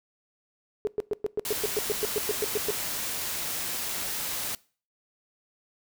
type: tone bursts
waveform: sine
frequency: 422.8 Hz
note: G#4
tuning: 31 cents sharp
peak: -23 dBFS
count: 15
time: 0.85-2.705 s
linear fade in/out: 0 ms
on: 21 ms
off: 110 ms
type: noise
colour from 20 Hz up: white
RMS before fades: -32 dBFS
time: 1.45-4.55 s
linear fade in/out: 2 ms
effects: noise-tail reverb RT60 0.4 s tail -22 dB re dry